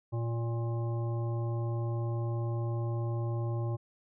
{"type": "harmonic tone with a mistuned harmonic", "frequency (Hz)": 116.3, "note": "A#2", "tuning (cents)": -4, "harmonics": [1, 3, 5, 7, 9], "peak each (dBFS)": [-30, -40, -44, -47, -49], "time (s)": [0.12, 3.77], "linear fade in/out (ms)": 20, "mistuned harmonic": 9, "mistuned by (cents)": 24, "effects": []}